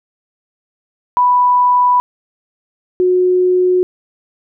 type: tone pair in turn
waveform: sine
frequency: 987.8 / 364.5 Hz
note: B5 / F#4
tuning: 0 / -26 cents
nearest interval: octave + perfect fourth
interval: 1726 cents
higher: first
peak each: -8 / -9 dBFS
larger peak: first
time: 1.17-2 / 3-3.83 s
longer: neither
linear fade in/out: 0 ms
effects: none